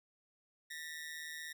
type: ring-modulated tone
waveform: sawtooth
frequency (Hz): 1864.7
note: A#6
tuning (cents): 0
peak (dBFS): -37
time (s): 0.7-1.53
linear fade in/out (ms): 10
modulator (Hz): 78.3
effects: none